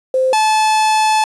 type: tone pair in turn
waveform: sine / 45% pulse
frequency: 520 / 866.5 Hz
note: C5 / A5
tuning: -11 / -27 cents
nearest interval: major sixth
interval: 884 cents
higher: second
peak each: -11 dBFS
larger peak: neither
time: 0.14-0.33 / 0.33-1.24 s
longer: second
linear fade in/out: 2 ms
effects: resampled to 24000 Hz + 7-bit